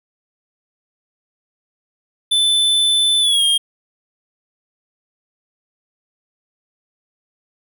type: tone with pitch glide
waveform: square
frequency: 3517 to 3225 Hz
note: A7 to G7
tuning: -1 to +48 cents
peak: -13 dBFS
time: 2.31-3.58 s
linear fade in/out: 10 ms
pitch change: -151 cents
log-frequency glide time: 3.2-3.44 s
effects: none